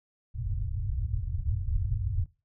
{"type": "low-pass noise", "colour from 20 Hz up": "white", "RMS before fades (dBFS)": -30, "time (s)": [0.34, 2.26], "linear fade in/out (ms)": 10, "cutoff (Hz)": 110, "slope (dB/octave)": 48, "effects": ["noise-tail reverb RT60 0.3 s tail -20 dB re dry"]}